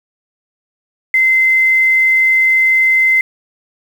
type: tone with quantisation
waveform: sine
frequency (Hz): 2067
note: C7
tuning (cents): -22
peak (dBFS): -8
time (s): 1.14-3.21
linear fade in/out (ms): 2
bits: 6
effects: none